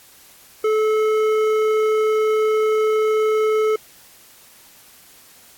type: tone with hard clipping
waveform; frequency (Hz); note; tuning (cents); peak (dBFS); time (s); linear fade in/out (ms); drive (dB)
sine; 433.2; A4; -27; -17; 0.64-3.76; 5; 10
effects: white hiss -48 dBFS RMS until 5.57 s + AAC 64 kbps